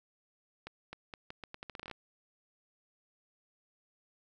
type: accelerating click train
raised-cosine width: 0.3 ms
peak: -27 dBFS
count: 15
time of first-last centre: 0.67-1.913 s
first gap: 260 ms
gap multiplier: 0.8
effects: none